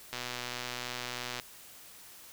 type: click train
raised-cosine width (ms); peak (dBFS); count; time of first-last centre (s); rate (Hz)
0.2; -19; 157; 0.13-1.398; 123
effects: white hiss -52 dBFS RMS until 2.32 s